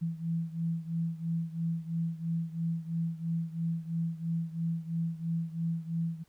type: beating tone pair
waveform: sine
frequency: 164.81 / 167.81 Hz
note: E3 / E3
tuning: 0 / +31 cents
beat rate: 3 Hz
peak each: -32 / -35 dBFS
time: 0.01-6.24 s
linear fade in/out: 20 ms
effects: pink hiss -69 dBFS RMS until 6.28 s